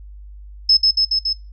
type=tone with echo; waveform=sine; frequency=5200 Hz; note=E8; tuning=24 cents flat; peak=-9 dBFS; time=0.69-0.77 s; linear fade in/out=5 ms; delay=140 ms; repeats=4; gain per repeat=-2 dB; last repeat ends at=1.33 s; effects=noise-tail reverb RT60 0.3 s tail -21 dB re dry + added 50 Hz sine -35 dBFS peak until 1.52 s